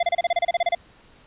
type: tone bursts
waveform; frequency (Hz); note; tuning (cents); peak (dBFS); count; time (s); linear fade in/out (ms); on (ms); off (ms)
square; 692; F5; -16; -18; 13; 0-0.75; 5; 30; 30
effects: pink hiss -53 dBFS RMS until 1.26 s + resampled to 8000 Hz